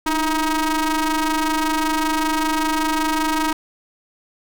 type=ring-modulated tone; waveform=sawtooth; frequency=318.8 Hz; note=D#4; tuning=42 cents sharp; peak=-11 dBFS; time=0.06-3.53 s; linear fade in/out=5 ms; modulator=625 Hz; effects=none